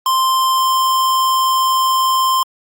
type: tone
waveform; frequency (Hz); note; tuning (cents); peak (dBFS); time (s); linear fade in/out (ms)
square; 1046.5; C6; 0; -13; 0.06-2.43; 2
effects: Opus 48 kbps